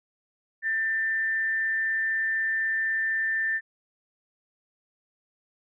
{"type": "tone with amplitude modulation", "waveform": "sine", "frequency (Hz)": 1788, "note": "A6", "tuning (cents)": 27, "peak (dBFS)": -22, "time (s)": [0.62, 3.61], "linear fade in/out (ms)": 50, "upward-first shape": "sine", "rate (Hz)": 207, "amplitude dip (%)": 35, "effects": []}